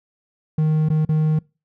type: tone with dropouts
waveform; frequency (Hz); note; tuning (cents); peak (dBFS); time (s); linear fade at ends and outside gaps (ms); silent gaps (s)
triangle; 155.4; D#3; -2; -13; 0.58-1.39; 5; 0.888-0.9 / 1.051-1.09
effects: noise-tail reverb RT60 0.3 s tail -25 dB re dry